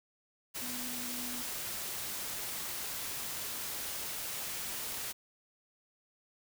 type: tone in noise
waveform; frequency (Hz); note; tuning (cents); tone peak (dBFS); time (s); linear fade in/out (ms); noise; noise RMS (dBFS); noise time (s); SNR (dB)
sine; 246.4; B3; -4; -44; 0.61-1.43; 20; white; -39; 0.54-5.13; -8
effects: none